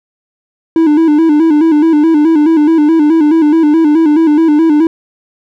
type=tone with vibrato; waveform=triangle; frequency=311.9 Hz; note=D#4; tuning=4 cents sharp; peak=-3 dBFS; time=0.76-4.87 s; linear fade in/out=2 ms; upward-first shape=square; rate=4.7 Hz; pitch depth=81 cents each way; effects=none